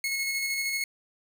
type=tone with tremolo; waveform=sawtooth; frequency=2178 Hz; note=C#7; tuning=31 cents flat; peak=-23 dBFS; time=0.04-0.84 s; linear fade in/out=2 ms; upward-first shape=square; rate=13 Hz; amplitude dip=25%; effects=none